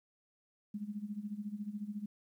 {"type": "tone with tremolo", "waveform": "sine", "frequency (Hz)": 207.7, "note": "G#3", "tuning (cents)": 0, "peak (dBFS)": -35, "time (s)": [0.74, 2.06], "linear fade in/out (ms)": 5, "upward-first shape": "sine", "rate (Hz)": 14, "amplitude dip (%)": 80, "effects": ["12-bit"]}